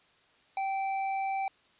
sine tone with hard clipping, 777 Hz, G5, 16 cents flat, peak -31 dBFS, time 0.57-1.48 s, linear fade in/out 2 ms, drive 10 dB, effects white hiss -64 dBFS RMS until 1.79 s + resampled to 8000 Hz

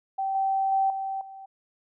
sine tone with level steps, 775 Hz, G5, 20 cents flat, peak -25 / -22 / -20 / -28 / -40 dBFS, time 0.18-1.46 s, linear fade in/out 10 ms, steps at 0.35 / 0.72 / 0.9 / 1.21 s, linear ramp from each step 2 ms, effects none

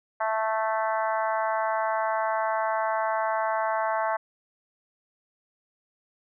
harmonic tone, 220 Hz, A3, in tune, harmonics 3 / 4 / 5 / 6 / 7 / 8 / 9, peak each -28 / -28 / -31 / -36 / -35 / -40 / -41 dBFS, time 0.2-4.17 s, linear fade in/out 10 ms, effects none

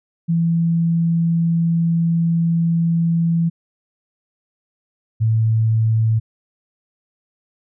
sine tone pair in turn, 167.1 / 111.53 Hz, E3 / A2, +24 / +24 cents, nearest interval perfect fifth, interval 700 cents, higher first, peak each -14 / -13 dBFS, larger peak second, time 0.28-3.5 / 5.2-6.2 s, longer first, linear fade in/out 20 ms, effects none

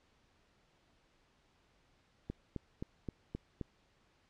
click train, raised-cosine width 3 ms, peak -26 dBFS, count 6, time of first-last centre 2.3-3.612 s, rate 3.81 Hz, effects pink hiss -71 dBFS RMS until 4.29 s + low-pass 5000 Hz 12 dB/octave

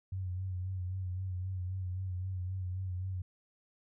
sine tone with vibrato, 92.5 Hz, F#2, in tune, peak -34 dBFS, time 0.12-3.22 s, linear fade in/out 5 ms, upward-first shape sine, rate 3.8 Hz, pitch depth 46 cents each way, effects none

